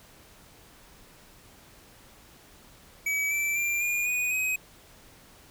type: tone with pitch steps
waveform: square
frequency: 2281 / 2328 / 2375 / 2424 / 2473 / 2524 Hz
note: C#7 / D7 / D7 / D#7 / D#7 / D#7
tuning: +49 / -16 / +19 / -46 / -11 / +24 cents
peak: -26 dBFS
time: 3.06-4.56 s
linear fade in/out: 5 ms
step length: 250 ms
effects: pink hiss -54 dBFS RMS until 5.5 s